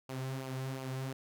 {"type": "tone with flanger", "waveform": "sawtooth", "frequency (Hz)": 131.9, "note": "C3", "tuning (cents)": 14, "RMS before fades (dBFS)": -39, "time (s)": [0.09, 1.13], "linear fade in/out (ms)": 5, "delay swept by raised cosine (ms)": [0.52, 4.32], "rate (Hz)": 2.8, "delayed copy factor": -0.55, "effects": []}